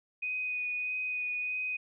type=tone with vibrato; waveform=sine; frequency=2489 Hz; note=D#7; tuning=in tune; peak=-31 dBFS; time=0.22-1.77 s; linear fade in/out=10 ms; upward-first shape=sine; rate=1.6 Hz; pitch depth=13 cents each way; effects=none